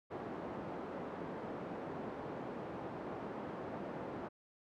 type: band-pass noise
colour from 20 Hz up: pink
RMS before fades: -44 dBFS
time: 0.1-4.29 s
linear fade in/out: 20 ms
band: 210 to 900 Hz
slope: 12 dB/octave
effects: none